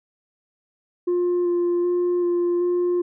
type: tone with vibrato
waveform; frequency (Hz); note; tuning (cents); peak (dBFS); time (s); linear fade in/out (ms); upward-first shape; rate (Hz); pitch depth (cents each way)
sine; 351.6; F4; +12; -16; 1.07-3.02; 10; square; 1.3; 11
effects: tanh soft clip ceiling -17 dBFS